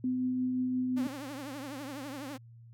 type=tone with tremolo; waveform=sine; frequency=253.9 Hz; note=B3; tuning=48 cents sharp; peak=-27 dBFS; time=0.04-1.07 s; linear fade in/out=2 ms; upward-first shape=triangle; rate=5.7 Hz; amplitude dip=25%
type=tone with vibrato; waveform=sawtooth; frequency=277.2 Hz; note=C#4; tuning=in tune; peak=-35 dBFS; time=0.96-2.38 s; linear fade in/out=20 ms; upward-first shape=triangle; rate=12 Hz; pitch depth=170 cents each way
effects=added 116 Hz sine -50 dBFS peak until 2.73 s